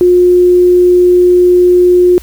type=tone; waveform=sine; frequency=357.8 Hz; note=F4; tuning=42 cents sharp; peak=-3 dBFS; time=0.01-2.18 s; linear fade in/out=0 ms; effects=added 60 Hz sine -30 dBFS peak until 2.22 s + white hiss -38 dBFS RMS until 2.22 s